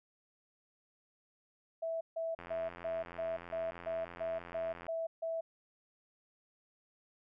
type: tone bursts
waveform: sine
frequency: 656 Hz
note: E5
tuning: 9 cents flat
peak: -34 dBFS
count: 11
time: 1.82-5.41 s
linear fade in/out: 10 ms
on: 190 ms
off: 150 ms
type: click train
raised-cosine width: 0.5 ms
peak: -32 dBFS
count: 215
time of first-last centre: 2.39-4.867 s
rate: 86.4 Hz
effects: none